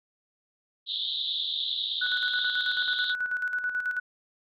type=band-pass noise; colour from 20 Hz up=pink; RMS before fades=-31 dBFS; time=0.86-3.15 s; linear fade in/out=50 ms; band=3400 to 3900 Hz; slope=96 dB/octave
type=tone with tremolo; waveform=sine; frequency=1480 Hz; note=F#6; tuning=in tune; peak=-25 dBFS; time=2.01-4 s; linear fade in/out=10 ms; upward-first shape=square; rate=9.2 Hz; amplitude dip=55%
effects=none